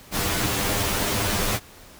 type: noise with comb filter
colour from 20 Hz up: pink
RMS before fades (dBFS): -24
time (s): 0.11-1.6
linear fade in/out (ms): 50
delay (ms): 10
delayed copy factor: +0.9
effects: pink hiss -47 dBFS RMS until 1.99 s